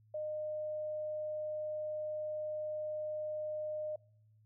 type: tone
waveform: sine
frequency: 611 Hz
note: D#5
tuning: 32 cents flat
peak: -36 dBFS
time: 0.14-3.96 s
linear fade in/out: 5 ms
effects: noise-tail reverb RT60 0.6 s tail -24 dB re dry + added 108 Hz sine -63 dBFS peak until 4.45 s